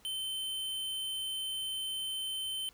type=tone; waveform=square; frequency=3082 Hz; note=G7; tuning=30 cents flat; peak=-35 dBFS; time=0.05-2.69 s; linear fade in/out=0 ms; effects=pink hiss -63 dBFS RMS until 2.73 s